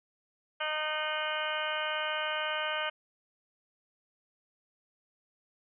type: harmonic tone with a mistuned harmonic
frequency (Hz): 307.3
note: D#4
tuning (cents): -21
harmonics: 2 / 3 / 4 / 5 / 6 / 7 / 8 / 9 / 10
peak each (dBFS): -37 / -40 / -38 / -36 / -45 / -41 / -41 / -40 / -40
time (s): 0.6-2.9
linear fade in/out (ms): 10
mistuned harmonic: 9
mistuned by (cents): +62
effects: none